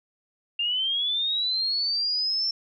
sine linear sweep, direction up, 2779 to 5410 Hz, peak -23 dBFS, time 0.59-2.51 s, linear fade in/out 5 ms, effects none

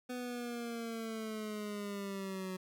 25% pulse linear sweep, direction down, 250 to 185 Hz, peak -35 dBFS, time 0.09-2.57 s, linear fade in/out 10 ms, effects none

